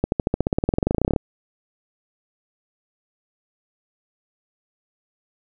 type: accelerating click train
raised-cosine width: 2 ms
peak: -5 dBFS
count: 24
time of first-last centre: 0.04-1.162 s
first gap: 81 ms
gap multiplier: 0.95
effects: none